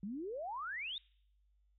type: exponential sweep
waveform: sine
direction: up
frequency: 185 to 3778 Hz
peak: -39 dBFS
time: 0.03-0.98 s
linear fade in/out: 2 ms
effects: noise-tail reverb RT60 0.7 s tail -26 dB re dry + added 50 Hz sine -69 dBFS peak until 1.78 s